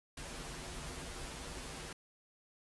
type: noise with comb filter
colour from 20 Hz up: pink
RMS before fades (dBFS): -45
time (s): 0.17-1.93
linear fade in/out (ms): 5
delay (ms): 9.6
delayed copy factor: -0.7
effects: resampled to 24000 Hz